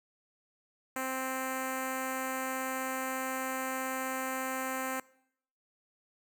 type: tone with notch filter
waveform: 5% pulse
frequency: 261.6 Hz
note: C4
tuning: in tune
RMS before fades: -35 dBFS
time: 0.96-5 s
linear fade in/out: 2 ms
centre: 3500 Hz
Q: 0.77
effects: noise-tail reverb RT60 0.7 s tail -22 dB re dry